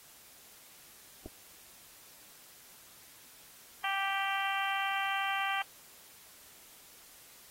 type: clicks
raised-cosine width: 2 ms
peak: -31 dBFS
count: 2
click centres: 1.259 / 1.262 s
type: harmonic tone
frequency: 391.5 Hz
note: G4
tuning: 2 cents flat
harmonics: 2 / 3 / 4 / 5 / 6 / 7 / 8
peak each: -35 / -37 / -38 / -39 / -40 / -40 / -41 dBFS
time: 3.84-5.62 s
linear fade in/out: 2 ms
effects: white hiss -56 dBFS RMS until 7.5 s + AAC 48 kbps